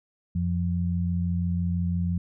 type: tone pair together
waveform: sine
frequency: 88.63 / 174.61 Hz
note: F2 / F3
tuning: +26 / 0 cents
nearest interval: octave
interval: 1174 cents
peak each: -26 dBFS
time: 0.35-2.18 s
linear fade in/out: 5 ms
effects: none